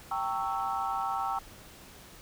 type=chord; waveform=sine; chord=G diminished seventh; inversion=none; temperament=equal with one note detuned; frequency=784 / 911 / 1108.7 / 1318.5 Hz; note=G5 / Bb5 / Db6 / Fb6; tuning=0 / -40 / 0 / 0 cents; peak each=-32 / -35 / -36 / -34 dBFS; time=0.11-1.39 s; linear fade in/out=5 ms; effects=tanh soft clip ceiling -20 dBFS + pink hiss -51 dBFS RMS until 2.21 s